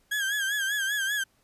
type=tone with vibrato; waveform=35% pulse; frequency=1629 Hz; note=G#6; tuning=34 cents flat; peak=-24 dBFS; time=0.11-1.24 s; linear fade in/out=10 ms; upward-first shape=sine; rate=5.1 Hz; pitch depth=84 cents each way; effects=pink hiss -67 dBFS RMS until 1.43 s + resampled to 32000 Hz